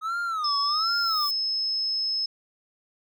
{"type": "tone with vibrato", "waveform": "triangle", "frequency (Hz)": 1256, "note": "D#6", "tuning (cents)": 16, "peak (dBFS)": -24, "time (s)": [0.01, 1.3], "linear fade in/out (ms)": 50, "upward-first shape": "sine", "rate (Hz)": 1.3, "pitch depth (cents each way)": 190}
{"type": "tone", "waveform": "sine", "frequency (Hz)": 5190, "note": "E8", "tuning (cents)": -28, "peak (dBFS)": -24, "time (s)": [0.44, 2.26], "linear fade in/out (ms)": 5}
{"type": "noise with exponential growth", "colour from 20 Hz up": "violet", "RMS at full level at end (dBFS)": -36, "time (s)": [0.48, 1.31], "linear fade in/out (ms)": 2, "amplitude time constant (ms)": 180}
{"effects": []}